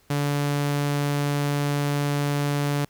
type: tone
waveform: sawtooth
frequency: 144.1 Hz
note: D3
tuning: 33 cents flat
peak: -18 dBFS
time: 0.1-2.85 s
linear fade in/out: 5 ms
effects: pink hiss -60 dBFS RMS until 2.89 s